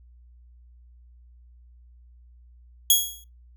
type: tone with exponential decay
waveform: 10% pulse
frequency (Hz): 3322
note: G#7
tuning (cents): 0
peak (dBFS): -4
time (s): 2.9-3.24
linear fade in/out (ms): 2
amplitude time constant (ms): 73
effects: noise-tail reverb RT60 0.2 s tail -20 dB re dry + added 60 Hz sine -49 dBFS peak until 3.56 s